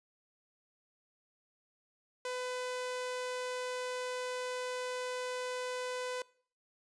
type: tone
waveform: sawtooth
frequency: 502 Hz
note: B4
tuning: 28 cents sharp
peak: -32 dBFS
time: 2.25-6.22 s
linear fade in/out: 2 ms
effects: noise-tail reverb RT60 0.5 s tail -22 dB re dry + resampled to 22050 Hz